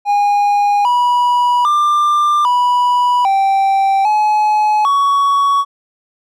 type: tone with pitch steps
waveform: triangle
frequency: 818 / 975 / 1190 / 981 / 781 / 849 / 1121 Hz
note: G#5 / B5 / D6 / B5 / G5 / G#5 / C#6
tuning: -26 / -23 / +22 / -12 / -7 / +38 / +19 cents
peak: -8 dBFS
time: 0.05-5.65 s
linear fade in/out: 50 ms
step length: 800 ms
effects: none